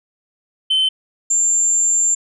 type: tone pair in turn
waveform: sine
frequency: 3071 / 7290 Hz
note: G7 / A#8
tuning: -36 / -40 cents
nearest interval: octave + minor third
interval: 1496 cents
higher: second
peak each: -11 dBFS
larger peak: neither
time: 0.7-0.89 / 1.3-2.15 s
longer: second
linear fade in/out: 10 ms
effects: tanh soft clip ceiling -11 dBFS